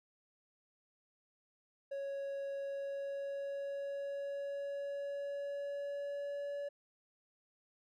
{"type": "tone with pitch glide", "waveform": "triangle", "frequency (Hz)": [554.4, 570.3], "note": ["C#5", "C#5"], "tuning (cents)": [0, 49], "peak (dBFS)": -36, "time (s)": [1.91, 6.69], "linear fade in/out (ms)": 10, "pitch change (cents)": 49, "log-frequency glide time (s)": [2.55, 6.57], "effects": []}